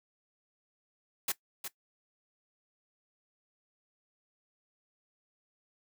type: noise with echo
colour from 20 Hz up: white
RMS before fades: -31 dBFS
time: 1.28-1.32 s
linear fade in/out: 5 ms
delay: 360 ms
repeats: 1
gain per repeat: -8 dB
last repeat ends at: 1.68 s
effects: noise-tail reverb RT60 0.1 s tail -18 dB re dry + high-pass 150 Hz 12 dB/octave